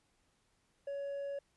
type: tone with hard clipping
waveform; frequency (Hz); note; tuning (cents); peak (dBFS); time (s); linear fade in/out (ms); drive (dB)
sine; 561; C#5; +21; -38; 0.87-1.39; 5; 2
effects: pink hiss -75 dBFS RMS until 1.56 s + resampled to 24000 Hz